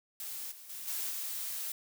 blue noise with level steps, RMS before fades -41 / -51 / -43 / -36 / -38 dBFS, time 0.2-1.72 s, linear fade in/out 2 ms, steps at 0.51 / 0.69 / 0.87 / 1.1 s, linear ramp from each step 10 ms, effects none

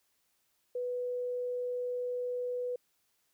sine tone, 493.9 Hz, B4, in tune, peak -32 dBFS, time 0.75-2.76 s, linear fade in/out 5 ms, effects white hiss -75 dBFS RMS until 3.33 s

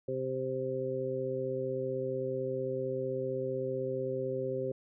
harmonic tone, 130.81 Hz, C3, in tune, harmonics 1 / 2 / 3 / 4, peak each -40 / -42 / -35 / -35 dBFS, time 0.08-4.72 s, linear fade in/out 5 ms, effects none

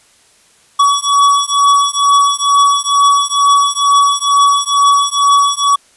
square beating tone pair, 1132 / 1134.2 Hz, C#6 / C#6, +36 / +39 cents, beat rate 2.2 Hz, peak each -12 dBFS, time 0.79-5.76 s, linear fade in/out 10 ms, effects white hiss -49 dBFS RMS until 5.96 s + resampled to 24000 Hz

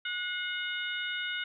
harmonic tone with a mistuned harmonic, 730 Hz, F#5, 24 cents flat, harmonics 2 / 3 / 4 / 5, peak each -35 / -38 / -38 / -40 dBFS, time 0.05-1.44 s, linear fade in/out 5 ms, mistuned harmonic 3, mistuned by -41 cents, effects none

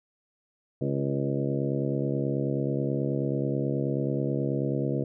harmonic tone with a mistuned harmonic, 69.3 Hz, C#2, in tune, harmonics 2 / 3 / 4 / 5 / 6 / 7 / 8 / 9, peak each -29 / -34 / -32 / -33 / -39 / -34 / -39 / -39 dBFS, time 0.81-5.04 s, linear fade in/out 5 ms, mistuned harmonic 6, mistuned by -32 cents, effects none

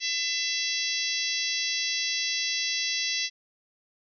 harmonic tone, 670 Hz, E5, 28 cents sharp, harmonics 3 / 4 / 5 / 6 / 7 / 8 / 9, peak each -34 / -34 / -34 / -34 / -34 / -34 / -34 dBFS, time 0-3.3 s, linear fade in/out 50 ms, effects none

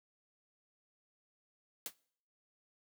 white noise with exponential decay, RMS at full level -36 dBFS, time 1.86-1.94 s, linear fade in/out 1 ms, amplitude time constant 16 ms, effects noise-tail reverb RT60 0.6 s tail -23 dB re dry + high-pass 150 Hz 12 dB/octave

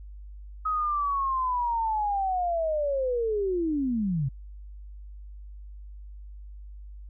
sine linear sweep, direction down, 1273 to 126 Hz, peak -24 dBFS, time 0.65-4.29 s, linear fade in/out 10 ms, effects added 50 Hz sine -40 dBFS peak until 7.09 s

